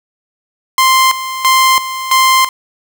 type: tone with tremolo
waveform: sawtooth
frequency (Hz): 1046.5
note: C6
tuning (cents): 0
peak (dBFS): -3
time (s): 0.78-2.49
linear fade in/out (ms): 2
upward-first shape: square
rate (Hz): 1.5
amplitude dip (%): 75
effects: 7-bit